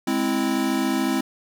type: chord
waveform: square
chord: Ab augmented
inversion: none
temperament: equal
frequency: 207.7 / 261.6 / 329.6 Hz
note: Ab3 / C4 / E4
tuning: 0 / 0 / 0 cents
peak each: -28 / -24 / -26 dBFS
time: 0.07-1.21 s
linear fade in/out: 5 ms
effects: none

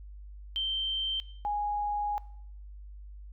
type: tone pair in turn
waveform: sine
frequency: 3125 / 827.7 Hz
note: G7 / G#5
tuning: -6 / -6 cents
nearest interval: octave + major seventh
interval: 2300 cents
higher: first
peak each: -28 dBFS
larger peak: neither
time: 0.56-1.2 / 1.45-2.18 s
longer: second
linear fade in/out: 0 ms
effects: noise-tail reverb RT60 0.7 s tail -20 dB re dry + added 50 Hz sine -43 dBFS peak until 3.32 s

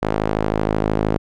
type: tone with band-pass filter sweep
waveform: sawtooth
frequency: 53 Hz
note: G#1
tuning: 36 cents sharp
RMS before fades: -20 dBFS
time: 0.02-1.18 s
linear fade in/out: 10 ms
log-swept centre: 610 to 400 Hz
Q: 0.72
effects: none

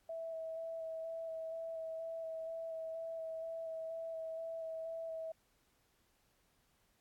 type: tone with vibrato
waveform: sine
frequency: 652 Hz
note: E5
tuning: 19 cents flat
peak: -40 dBFS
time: 0.09-5.32 s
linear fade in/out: 5 ms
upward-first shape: square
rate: 2.1 Hz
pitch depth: 12 cents each way
effects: pink hiss -75 dBFS RMS until 7 s + AAC 64 kbps

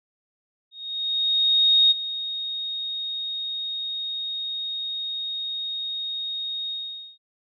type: tone with ADSR envelope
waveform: sine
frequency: 3729 Hz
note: A#7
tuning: in tune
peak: -13 dBFS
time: 0.71-7.18 s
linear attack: 1200 ms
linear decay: 19 ms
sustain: -14 dB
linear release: 480 ms
effects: none

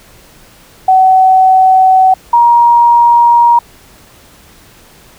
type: tone pair in turn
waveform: sine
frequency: 754 / 945.9 Hz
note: F#5 / A#5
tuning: +32 / +25 cents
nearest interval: major third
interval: 393 cents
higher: second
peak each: -3 dBFS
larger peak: neither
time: 0.88-2.14 / 2.33-3.59 s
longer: neither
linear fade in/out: 5 ms
effects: pink hiss -41 dBFS RMS until 5.18 s

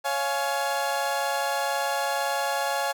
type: chord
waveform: 30% pulse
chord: Db major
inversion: none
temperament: equal with one note detuned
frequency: 554.4 / 698.5 / 840.3 Hz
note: Db5 / F5 / Ab5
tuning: 0 / 0 / +20 cents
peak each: -27 / -28 / -25 dBFS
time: 0.04-2.93 s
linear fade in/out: 20 ms
effects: none

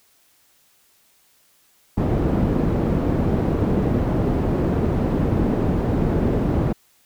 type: low-pass noise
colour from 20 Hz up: white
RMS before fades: -20 dBFS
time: 1.97-6.73 s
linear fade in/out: 10 ms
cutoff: 300 Hz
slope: 12 dB/octave
effects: white hiss -59 dBFS RMS until 7.05 s

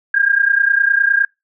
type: tone pair together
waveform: sine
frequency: 1600 / 1629.8 Hz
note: G6 / G#6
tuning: +35 / -33 cents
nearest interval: unison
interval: 32 cents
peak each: -14 dBFS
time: 0.14-1.25 s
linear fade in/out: 5 ms
effects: noise-tail reverb RT60 0.2 s tail -25 dB re dry

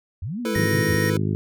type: linear two-way sweep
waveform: sine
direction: up then down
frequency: 72.1 to 249.7 to 72.1 Hz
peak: -26 dBFS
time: 0.22-0.95 s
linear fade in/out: 5 ms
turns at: 0.4 s
type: chord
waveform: square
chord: E suspended fourth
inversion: none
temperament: equal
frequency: 329.6 / 440 / 493.9 Hz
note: E4 / A4 / B4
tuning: 0 / 0 / 0 cents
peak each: -29 dBFS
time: 0.45-1.17 s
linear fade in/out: 2 ms
type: tone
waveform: square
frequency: 1864.7 Hz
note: A#6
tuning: in tune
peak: -26 dBFS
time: 0.55-1.1 s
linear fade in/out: 2 ms
type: harmonic tone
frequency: 51.91 Hz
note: G#1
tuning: in tune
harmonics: 2 / 3 / 4 / 5 / 6 / 7 / 8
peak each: -24 / -25 / -28 / -32 / -34 / -32 / -36 dBFS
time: 0.56-1.35 s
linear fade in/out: 0 ms
effects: none

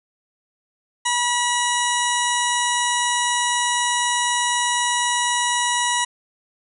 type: harmonic tone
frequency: 968 Hz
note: B5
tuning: 35 cents flat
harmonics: 1 / 2 / 3 / 4 / 6 / 7 / 8 / 9 / 10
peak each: -22 / -25 / -27 / -28 / -30 / -30 / -31 / -32 / -32 dBFS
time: 1.05-6.05 s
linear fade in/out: 10 ms
effects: none

